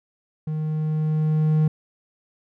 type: tone with level ramp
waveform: triangle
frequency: 155 Hz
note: D#3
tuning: 6 cents flat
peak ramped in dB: -22 to -13 dBFS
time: 0.47-1.68 s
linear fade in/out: 5 ms
effects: none